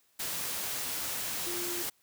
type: tone in noise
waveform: sine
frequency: 349.2 Hz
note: F4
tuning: in tune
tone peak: -38 dBFS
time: 1.46-1.83 s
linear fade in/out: 10 ms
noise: white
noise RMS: -35 dBFS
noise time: 0.19-1.9 s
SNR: -6 dB
effects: white hiss -69 dBFS RMS until 2.02 s + high-pass 60 Hz 12 dB/octave

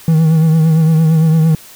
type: tone with vibrato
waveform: triangle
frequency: 160 Hz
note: D#3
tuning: 49 cents sharp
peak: -5 dBFS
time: 0.08-1.55 s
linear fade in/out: 2 ms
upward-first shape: triangle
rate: 8.8 Hz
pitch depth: 54 cents each way
effects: white hiss -38 dBFS RMS until 1.75 s

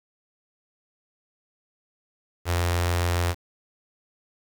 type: tone with notch filter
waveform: sawtooth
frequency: 87 Hz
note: F2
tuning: 6 cents flat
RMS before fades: -24 dBFS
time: 2.45-3.35 s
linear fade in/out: 50 ms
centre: 200 Hz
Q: 0.56
effects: 7-bit

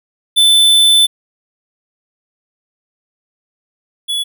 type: tone pair in turn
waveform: square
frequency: 3520 / 3410 Hz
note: A7 / G#7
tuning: 0 / +45 cents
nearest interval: minor second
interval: 55 cents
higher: first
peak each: -7 / -16 dBFS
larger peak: first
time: 0.36-1.07 / 4.08-4.24 s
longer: first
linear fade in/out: 20 ms
effects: none

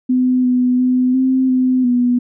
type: tone with pitch steps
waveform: sine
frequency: 253.4 / 249.8 / 252.9 / 260.8 / 255.8 / 245.1 Hz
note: B3 / B3 / B3 / C4 / C4 / B3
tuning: +45 / +20 / +41 / -5 / -39 / -13 cents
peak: -11 dBFS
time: 0.09-2.19 s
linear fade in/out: 10 ms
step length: 350 ms
effects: none

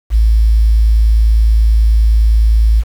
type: tone with quantisation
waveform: sine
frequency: 54.8 Hz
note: A1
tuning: 6 cents flat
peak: -6 dBFS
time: 0.1-2.84 s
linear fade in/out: 50 ms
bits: 6
effects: none

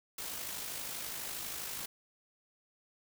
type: noise with amplitude modulation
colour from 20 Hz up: white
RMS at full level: -39 dBFS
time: 0.18-1.86 s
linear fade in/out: 5 ms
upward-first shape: sine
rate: 52.3 Hz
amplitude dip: 40%
effects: none

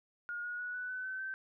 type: tone with pitch steps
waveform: sine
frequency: 1429 / 1448.1 / 1467.5 / 1487.1 / 1507 / 1527.1 / 1547.6 Hz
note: F6 / F#6 / F#6 / F#6 / F#6 / G6 / G6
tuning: +39 / -38 / -15 / +8 / +31 / -46 / -23 cents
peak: -37 dBFS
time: 0.29-1.34 s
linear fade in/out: 0 ms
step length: 150 ms
effects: none

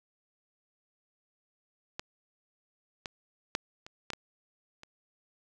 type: clicks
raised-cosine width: 0.2 ms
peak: -18 / -19 / -11 / -28 / -17 / -19 / -30 dBFS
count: 7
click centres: 1.995 / 3.058 / 3.551 / 3.865 / 4.103 / 4.134 / 4.834 s
effects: none

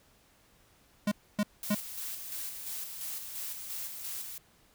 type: tone bursts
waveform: square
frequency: 207.1 Hz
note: G#3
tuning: 5 cents flat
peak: -26 dBFS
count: 3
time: 1.07-1.748 s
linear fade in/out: 5 ms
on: 46 ms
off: 270 ms
type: noise with tremolo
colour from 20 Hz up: blue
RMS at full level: -38 dBFS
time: 1.63-4.38 s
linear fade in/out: 2 ms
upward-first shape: square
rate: 2.9 Hz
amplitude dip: 40%
effects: pink hiss -64 dBFS RMS until 4.74 s

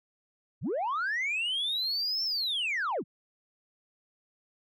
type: linear two-way sweep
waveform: sine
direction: up then down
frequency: 73.42 to 5430 to 108 Hz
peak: -26 dBFS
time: 0.61-3.04 s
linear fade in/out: 50 ms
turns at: 2.24 s
effects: tanh soft clip ceiling -26 dBFS

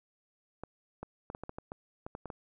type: clicks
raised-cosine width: 1 ms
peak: -26 dBFS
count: 12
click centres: 0.636 / 1.03 / 1.301 / 1.349 / 1.436 / 1.494 / 1.585 / 1.719 / 2.065 / 2.151 / 2.257 / 2.302 s
effects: none

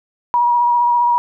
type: tone with vibrato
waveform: sine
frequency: 960 Hz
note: B5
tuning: 49 cents flat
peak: -11 dBFS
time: 0.34-1.18 s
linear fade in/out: 0 ms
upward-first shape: sine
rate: 15 Hz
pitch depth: 20 cents each way
effects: none

